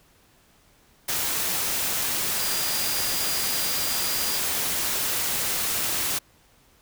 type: tone in noise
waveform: sine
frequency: 4826 Hz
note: D8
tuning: 46 cents sharp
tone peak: -32 dBFS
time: 2.39-4.39 s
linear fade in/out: 10 ms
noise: white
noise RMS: -26 dBFS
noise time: 1.08-6.19 s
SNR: -9 dB
effects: pink hiss -59 dBFS RMS until 6.81 s